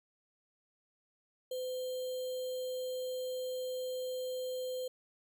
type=tone with sample-and-hold; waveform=sine; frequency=509 Hz; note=C5; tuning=48 cents flat; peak=-35 dBFS; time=1.51-4.88 s; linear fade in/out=5 ms; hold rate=3675 Hz; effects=none